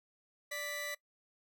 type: tone pair together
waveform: sawtooth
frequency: 587.3 / 1975.5 Hz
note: D5 / B6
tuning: 0 / 0 cents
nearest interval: octave + major sixth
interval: 2100 cents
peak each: -39 / -36 dBFS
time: 0.51-0.95 s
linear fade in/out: 10 ms
effects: noise-tail reverb RT60 0.1 s tail -21 dB re dry